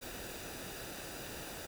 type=noise with comb filter; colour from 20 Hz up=pink; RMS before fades=-45 dBFS; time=0.01-1.67 s; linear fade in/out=20 ms; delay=0.93 ms; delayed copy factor=-0.5; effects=none